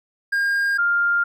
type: tone pair in turn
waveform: triangle / sine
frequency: 1614 / 1400.4 Hz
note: G#6 / F6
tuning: -50 / +4 cents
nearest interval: major second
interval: 246 cents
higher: first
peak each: -16 dBFS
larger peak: neither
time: 0.32-0.78 / 0.78-1.24 s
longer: neither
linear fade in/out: 10 ms
effects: none